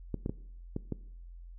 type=clicks; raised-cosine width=3 ms; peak=-20 dBFS; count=5; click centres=0.143 / 0.261 / 0.295 / 0.764 / 0.923 s; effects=noise-tail reverb RT60 0.7 s tail -20 dB re dry + added 43 Hz sine -45 dBFS peak until 1.58 s